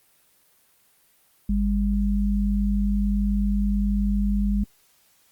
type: tone pair together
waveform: sine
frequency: 50.71 / 202.2 Hz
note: G#1 / G#3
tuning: -41 / -46 cents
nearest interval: 2 octaves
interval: 2395 cents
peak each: -22 dBFS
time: 1.49-4.64 s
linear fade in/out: 5 ms
effects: white hiss -61 dBFS RMS until 5.31 s + Opus 32 kbps